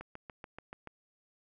click train, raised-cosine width 0.5 ms, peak -29 dBFS, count 7, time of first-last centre 0.01-0.873 s, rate 6.95 Hz, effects none

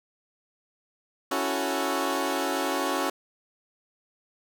15% pulse chord, F# minor seventh, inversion second, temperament equal, 277.2 / 329.6 / 370 / 440 Hz, C#4 / E4 / F#4 / A4, 0 / 0 / 0 / 0 cents, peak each -23 / -26 / -24 / -28 dBFS, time 1.31-3.1 s, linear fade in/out 5 ms, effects none

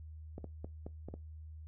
clicks, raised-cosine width 2 ms, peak -30 dBFS, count 6, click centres 0.381 / 0.443 / 0.645 / 0.865 / 1.086 / 1.14 s, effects noise-tail reverb RT60 0.2 s tail -20 dB re dry + added 78 Hz sine -46 dBFS peak until 1.67 s

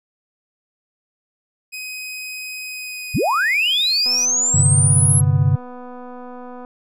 sawtooth tone with pitch glide, 2515 to 2479 Hz, D#7 to D#7, +18 to -7 cents, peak -25 dBFS, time 1.72-4.26 s, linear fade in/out 20 ms, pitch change -25 cents, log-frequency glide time 2.64-3.42 s
sine linear sweep, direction up, 55 to 11175 Hz, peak -15 dBFS, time 3.14-5.21 s, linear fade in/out 10 ms
click train, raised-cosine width 1 ms, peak -24 dBFS, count 643, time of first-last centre 4.06-6.649 s, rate 248 Hz
sine chord, G suspended fourth, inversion none, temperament equal, 98 / 130.81 / 146.83 Hz, G2 / C3 / D3, 0 / 0 / 0 cents, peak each -17 dBFS, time 4.54-5.56 s, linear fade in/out 5 ms
effects none

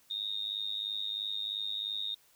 sine tone with amplitude modulation, 3707 Hz, A#7, 10 cents flat, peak -29 dBFS, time 0.1-2.15 s, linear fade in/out 10 ms, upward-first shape sine, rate 103 Hz, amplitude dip 95%, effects white hiss -65 dBFS RMS until 2.35 s

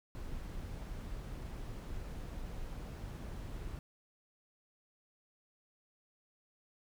brown noise, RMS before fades -43 dBFS, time 0.15-3.79 s, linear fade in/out 0 ms, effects none

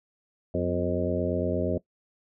harmonic tone with a mistuned harmonic, 88.6 Hz, F2, 25 cents sharp, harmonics 1 / 2 / 3 / 4 / 5 / 6 / 7, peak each -32 / -32 / -32 / -32 / -32 / -32 / -32 dBFS, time 0.54-1.78 s, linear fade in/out 5 ms, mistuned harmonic 3, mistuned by -67 cents, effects noise-tail reverb RT60 0.1 s tail -19 dB re dry

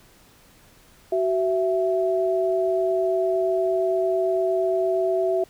sine tone pair together, 376.1 / 663 Hz, F#4 / E5, +28 / +10 cents, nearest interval minor seventh, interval 982 cents, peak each -22 dBFS, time 1.12-5.44 s, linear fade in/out 5 ms, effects pink hiss -54 dBFS RMS until 5.49 s

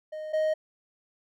triangle tone pair in turn, 619 / 623.7 Hz, D#5 / D#5, -9 / +4 cents, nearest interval unison, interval 13 cents, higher second, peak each -32 / -21 dBFS, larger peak second, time 0.12-0.33 / 0.33-0.54 s, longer neither, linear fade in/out 10 ms, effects none

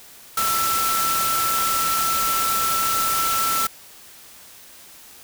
sine tone in noise, 1332 Hz, E6, 18 cents sharp, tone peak -21 dBFS, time 0.37-3.67 s, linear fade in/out 5 ms, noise white, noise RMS -24 dBFS, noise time 0.37-3.67 s, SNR 0 dB, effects white hiss -45 dBFS RMS until 5.23 s

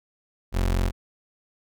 30% pulse tone, 44.73 Hz, F1, 42 cents sharp, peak -18 dBFS, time 0.52-0.92 s, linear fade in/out 50 ms, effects none

